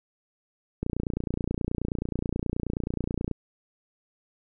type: click train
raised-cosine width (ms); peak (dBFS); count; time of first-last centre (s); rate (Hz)
3; -15; 74; 0.83-3.313; 29.4
effects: none